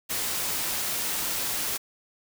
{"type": "noise", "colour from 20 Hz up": "white", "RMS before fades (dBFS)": -29, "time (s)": [0.09, 1.78], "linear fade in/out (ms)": 20, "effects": []}